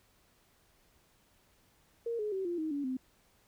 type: tone with pitch steps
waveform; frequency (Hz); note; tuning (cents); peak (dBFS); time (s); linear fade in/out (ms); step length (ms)
sine; 465.7 / 422.1 / 382.7 / 346.9 / 314.4 / 285 / 258.4; A#4 / G#4 / G4 / F4 / D#4 / C#4 / C4; -2 / +28 / -42 / -12 / +18 / +48 / -21; -32; 2.06-2.97; 5; 130
effects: pink hiss -68 dBFS RMS until 3.47 s